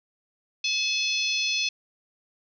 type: harmonic tone with a mistuned harmonic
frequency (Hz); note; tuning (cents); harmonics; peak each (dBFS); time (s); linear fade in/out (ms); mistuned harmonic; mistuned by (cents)
859; A5; -42; 3 / 4 / 5 / 6 / 7; -27 / -29 / -31 / -33 / -34; 0.64-1.69; 5; 5; -21
effects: none